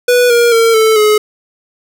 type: tone with pitch steps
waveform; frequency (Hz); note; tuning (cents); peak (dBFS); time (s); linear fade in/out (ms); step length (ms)
square; 491.2 / 473.6 / 456.7 / 440.4 / 424.7; B4 / A#4 / A#4 / A4 / G#4; -9 / +27 / -36 / +2 / +39; -7; 0.08-1.18; 5; 220
effects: none